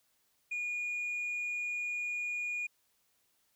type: tone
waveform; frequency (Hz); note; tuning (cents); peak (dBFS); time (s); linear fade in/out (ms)
sine; 2440; D#7; -34; -31; 0.51-2.67; 10
effects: tanh soft clip ceiling -32 dBFS + white hiss -74 dBFS RMS until 3.55 s